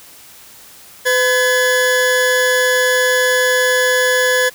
40% pulse tone pair together, 505.4 / 1700 Hz, B4 / G#6, +40 / +40 cents, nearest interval octave + major sixth, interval 2100 cents, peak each -14 dBFS, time 1.05-4.5 s, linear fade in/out 20 ms, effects white hiss -41 dBFS RMS until 4.54 s

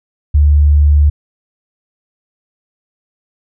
sine tone, 73.42 Hz, D2, in tune, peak -5 dBFS, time 0.34-1.1 s, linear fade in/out 10 ms, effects none

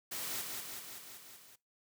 white noise with echo, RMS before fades -40 dBFS, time 0.11-0.42 s, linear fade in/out 10 ms, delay 190 ms, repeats 6, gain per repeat -3 dB, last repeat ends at 1.56 s, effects noise-tail reverb RT60 0.2 s tail -20 dB re dry + high-pass 100 Hz 12 dB/octave

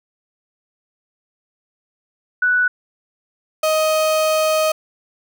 sine / 35% pulse tone pair in turn, 1481 / 626.5 Hz, F#6 / D#5, +1 / +12 cents, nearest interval octave + minor third, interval 1489 cents, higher first, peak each -13 dBFS, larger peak neither, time 2.42-2.68 / 3.63-4.72 s, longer second, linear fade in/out 5 ms, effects none

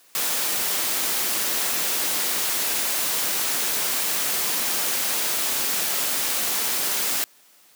white noise, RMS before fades -24 dBFS, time 0.15-7.24 s, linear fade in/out 0 ms, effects white hiss -55 dBFS RMS until 7.75 s + high-pass 200 Hz 12 dB/octave

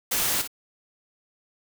white noise with echo, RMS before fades -25 dBFS, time 0.11-0.42 s, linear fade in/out 10 ms, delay 56 ms, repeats 1, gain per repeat -9 dB, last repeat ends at 0.476 s, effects none

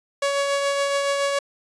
sawtooth tone with tremolo, 561 Hz, C#5, 21 cents sharp, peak -15 dBFS, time 0.22-1.39 s, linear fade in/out 5 ms, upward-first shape triangle, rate 7.1 Hz, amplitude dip 35%, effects resampled to 22050 Hz

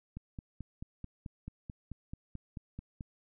click train, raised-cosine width 5 ms, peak -29 dBFS, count 14, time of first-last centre 0.17-3.008 s, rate 4.58 Hz, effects none

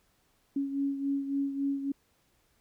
sine beating tone pair, 277.2 / 280.8 Hz, C#4 / C#4, 0 / +22 cents, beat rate 3.6 Hz, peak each -29 / -36 dBFS, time 0.56-1.92 s, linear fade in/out 5 ms, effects pink hiss -70 dBFS RMS until 2.6 s

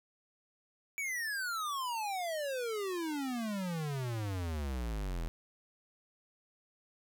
square exponential sweep, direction down, 2314 to 38.89 Hz, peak -35 dBFS, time 0.98-5.28 s, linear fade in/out 0 ms, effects none

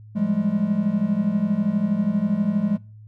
triangle tone cluster, 172 / 198.5 / 210.9 Hz, F3 / G3 / G#3, -26 / +22 / +27 cents, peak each -26 / -22 / -19 dBFS, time 0.15-2.78 s, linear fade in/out 20 ms, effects noise-tail reverb RT60 0.4 s tail -23 dB re dry + added 107 Hz sine -41 dBFS peak until 3.07 s

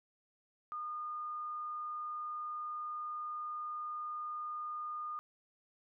sine tone, 1220 Hz, D#6, 34 cents flat, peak -38 dBFS, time 0.72-5.19 s, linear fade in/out 0 ms, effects none

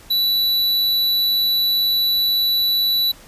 square tone, 3951 Hz, B7, in tune, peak -16 dBFS, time 0.1-3.12 s, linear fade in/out 10 ms, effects pink hiss -45 dBFS RMS until 3.27 s + resampled to 32000 Hz

